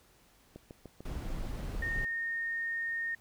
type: click train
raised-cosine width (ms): 2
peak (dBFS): -32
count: 9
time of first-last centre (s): 0.56-1.749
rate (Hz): 6.73
type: noise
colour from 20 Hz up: brown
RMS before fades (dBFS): -37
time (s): 1.05-2.05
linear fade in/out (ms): 5
type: tone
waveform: sine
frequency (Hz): 1840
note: A#6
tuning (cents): -23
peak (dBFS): -32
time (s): 1.82-3.15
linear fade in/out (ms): 5
effects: pink hiss -64 dBFS RMS until 3.2 s